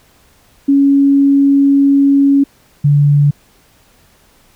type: tone pair in turn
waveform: sine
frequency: 278.5 / 144.58 Hz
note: C#4 / D3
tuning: +8 / -27 cents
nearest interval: major seventh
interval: 1135 cents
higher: first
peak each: -6 dBFS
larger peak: neither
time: 0.68-2.44 / 2.84-3.31 s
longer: first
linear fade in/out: 10 ms
effects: pink hiss -50 dBFS RMS until 4.55 s